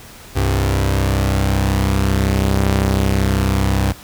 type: tone pair together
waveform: sawtooth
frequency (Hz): 65.41 / 98.22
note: C2 / G2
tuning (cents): 0 / +4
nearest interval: perfect fifth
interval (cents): 704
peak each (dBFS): -13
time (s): 0.35-3.93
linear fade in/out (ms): 20
effects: pink hiss -39 dBFS RMS until 4.03 s